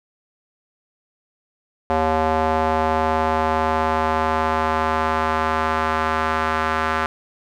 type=tone with band-pass filter sweep; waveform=square; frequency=79.2 Hz; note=D#2; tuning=31 cents sharp; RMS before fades=-20 dBFS; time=1.9-7.06 s; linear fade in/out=0 ms; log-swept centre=760 to 1300 Hz; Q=1.8; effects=none